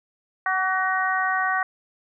harmonic tone with a mistuned harmonic, 375.4 Hz, F#4, 25 cents sharp, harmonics 2 / 3 / 4 / 5, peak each -26 / -26 / -26 / -26 dBFS, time 0.46-1.63 s, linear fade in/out 2 ms, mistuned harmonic 3, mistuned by +20 cents, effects none

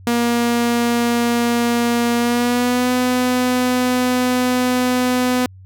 sawtooth tone with pitch glide, 237.1 to 250.6 Hz, A#3 to B3, +30 to +25 cents, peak -11 dBFS, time 0.07-5.46 s, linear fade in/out 0 ms, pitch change +95 cents, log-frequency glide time 2.17-2.93 s, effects added 94 Hz sine -38 dBFS peak until 5.65 s

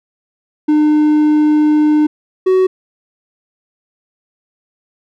triangle tone pair in turn, 302.4 / 374.2 Hz, D#4 / F#4, -49 / +20 cents, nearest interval major third, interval 369 cents, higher second, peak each -6 dBFS, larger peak neither, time 0.68-2.07 / 2.46-2.67 s, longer first, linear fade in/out 10 ms, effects none

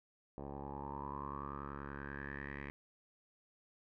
10% pulse tone with low-pass filter sweep, 70.3 Hz, C#2, 25 cents sharp, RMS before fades -45 dBFS, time 0.38-2.7 s, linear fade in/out 0 ms, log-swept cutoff 710 to 2100 Hz, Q 8.3, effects none

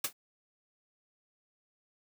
white noise with exponential decay, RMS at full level -26 dBFS, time 0.04-0.13 s, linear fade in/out 5 ms, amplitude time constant 19 ms, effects high-pass 150 Hz 12 dB/octave

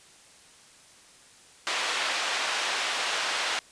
white band-pass noise, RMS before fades -29 dBFS, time 1.67-3.59 s, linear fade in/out 0 ms, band 610 to 3500 Hz, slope 12 dB/octave, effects white hiss -54 dBFS RMS until 3.71 s + resampled to 22050 Hz

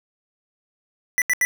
square tone bursts, 1975.5 Hz, B6, in tune, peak -17 dBFS, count 3, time 1.18-1.45 s, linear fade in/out 0 ms, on 38 ms, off 78 ms, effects 8-bit

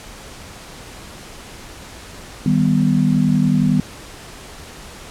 sine chord, Eb augmented, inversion none, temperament equal, 155.56 / 196 / 246.9 Hz, Eb3 / G3 / B3, 0 / 0 / 0 cents, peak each -17 dBFS, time 2.46-3.8 s, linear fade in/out 2 ms, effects pink hiss -37 dBFS RMS until 5.1 s + low-pass 10000 Hz 12 dB/octave

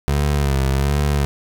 25% pulse tone with vibrato, 69.8 Hz, C#2, 13 cents sharp, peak -12 dBFS, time 0.08-1.25 s, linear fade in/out 0 ms, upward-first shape sine, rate 1.3 Hz, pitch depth 77 cents each way, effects none

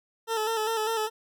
20% pulse tone with vibrato, 442.2 Hz, A4, 9 cents sharp, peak -21 dBFS, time 0.27-1.1 s, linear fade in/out 50 ms, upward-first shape square, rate 5 Hz, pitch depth 41 cents each way, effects none

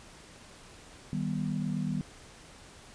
sine chord, Eb augmented, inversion none, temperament just, 155.56 / 194.45 / 243.1 Hz, Eb3 / G3 / B3, 0 / -14 / -27 cents, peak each -33 / -33 / -35 dBFS, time 1.13-2.01 s, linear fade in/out 0 ms, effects pink hiss -52 dBFS RMS until 2.94 s + resampled to 22050 Hz

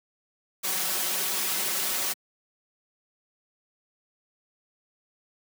white noise with comb filter, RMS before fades -28 dBFS, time 0.63-2.14 s, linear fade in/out 20 ms, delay 5.3 ms, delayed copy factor +0.8, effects high-pass 200 Hz 12 dB/octave

